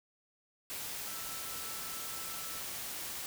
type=tone in noise; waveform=sine; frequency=1326 Hz; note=E6; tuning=10 cents sharp; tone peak=-51 dBFS; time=1.07-2.6 s; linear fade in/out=0 ms; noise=white; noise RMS=-41 dBFS; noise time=0.7-3.26 s; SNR=-13 dB; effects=none